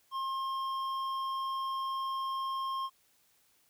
triangle tone with hard clipping, 1067 Hz, C6, 34 cents sharp, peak -34 dBFS, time 0.11-2.9 s, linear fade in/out 50 ms, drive 11 dB, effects white hiss -69 dBFS RMS until 3.69 s

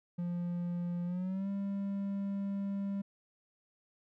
triangle tone with pitch glide, 174.61 to 198.27 Hz, F3 to G3, 0 to +20 cents, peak -31 dBFS, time 0.18-3.02 s, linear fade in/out 10 ms, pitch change +220 cents, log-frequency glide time 1.05-1.49 s, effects none

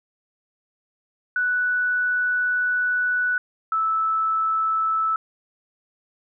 sine tone pair in turn, 1481 / 1311.1 Hz, F#6 / E6, +1 / -10 cents, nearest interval major second, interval 211 cents, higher first, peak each -19 dBFS, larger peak neither, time 1.36-3.38 / 3.72-5.16 s, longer first, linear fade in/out 2 ms, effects none

